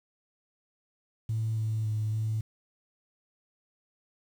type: tone with pitch steps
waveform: sine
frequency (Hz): 111.1 / 109.7 / 107.8 / 109.7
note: A2 / A2 / A2 / A2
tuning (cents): +17 / -5 / -35 / -5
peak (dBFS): -26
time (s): 1.29-2.41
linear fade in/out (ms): 5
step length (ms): 280
effects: tanh soft clip ceiling -22 dBFS + 9-bit